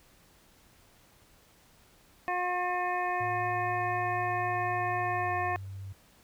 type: harmonic tone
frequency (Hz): 359.2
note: F4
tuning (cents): +49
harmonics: 1 / 2 / 3 / 5 / 6 / 7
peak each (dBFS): -38 / -31 / -34 / -35 / -46 / -42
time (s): 2.28-5.56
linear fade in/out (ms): 0
type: tone with pitch glide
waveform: sine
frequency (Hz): 110.1 to 96.96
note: A2 to G2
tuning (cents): +2 to -18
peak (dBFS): -38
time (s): 3.2-5.93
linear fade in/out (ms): 10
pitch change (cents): -220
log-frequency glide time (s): 5.1-5.37
effects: pink hiss -61 dBFS RMS until 6.23 s